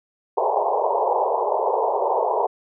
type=band-pass noise; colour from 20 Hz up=white; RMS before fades=-21 dBFS; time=0.37-2.47 s; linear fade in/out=10 ms; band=390 to 1000 Hz; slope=96 dB/octave; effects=none